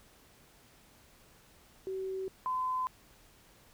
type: tone pair in turn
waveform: sine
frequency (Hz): 380.5 / 1021.4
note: F#4 / C6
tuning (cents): +48 / -42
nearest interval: octave + perfect fourth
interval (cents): 1710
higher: second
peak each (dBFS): -34 / -30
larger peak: second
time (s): 1.87-2.28 / 2.46-2.87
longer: neither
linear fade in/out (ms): 0
effects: pink hiss -61 dBFS RMS until 3.73 s